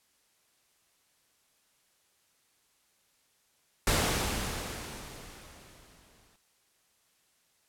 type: noise with exponential decay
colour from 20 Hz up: pink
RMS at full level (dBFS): -25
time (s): 3.87-6.36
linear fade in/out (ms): 2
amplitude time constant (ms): 540
effects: white hiss -70 dBFS RMS until 7.68 s + low-pass 12000 Hz 12 dB/octave